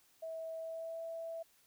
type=tone with pitch glide; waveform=sine; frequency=649 to 659.2 Hz; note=E5 to E5; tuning=-27 to 0 cents; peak=-40 dBFS; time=0.22-1.43 s; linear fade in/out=10 ms; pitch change=+27 cents; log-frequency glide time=0.57-1.02 s; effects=white hiss -69 dBFS RMS until 1.66 s